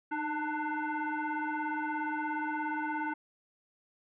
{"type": "tone with frequency modulation", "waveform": "sine", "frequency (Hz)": 290, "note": "D4", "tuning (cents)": -22, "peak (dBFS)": -31, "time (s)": [0.11, 3.14], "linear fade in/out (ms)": 10, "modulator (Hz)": 597, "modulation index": 2.3, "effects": []}